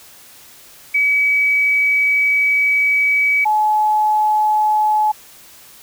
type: tone pair in turn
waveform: sine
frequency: 2278 / 853.3 Hz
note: C#7 / G#5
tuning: +47 / +47 cents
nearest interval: octave + perfect fourth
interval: 1700 cents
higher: first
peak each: -12 dBFS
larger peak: neither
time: 0.94-3.45 / 3.45-5.12 s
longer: first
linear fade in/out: 10 ms
effects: white hiss -43 dBFS RMS until 5.82 s